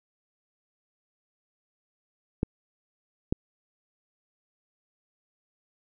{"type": "clicks", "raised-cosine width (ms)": 3, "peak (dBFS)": -11, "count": 2, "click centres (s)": [2.431, 3.325], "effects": []}